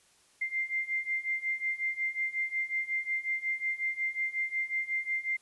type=beating tone pair; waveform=sine; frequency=2093 / 2098.5 Hz; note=C7 / C7; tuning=0 / +5 cents; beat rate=5.5 Hz; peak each=-34 / -32 dBFS; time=0.41-5.37 s; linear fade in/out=10 ms; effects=white hiss -64 dBFS RMS until 5.41 s + resampled to 24000 Hz